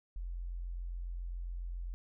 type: tone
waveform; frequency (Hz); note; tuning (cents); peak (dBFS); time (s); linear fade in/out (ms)
sine; 43.65; F1; 0; -37; 0.16-1.94; 0
effects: none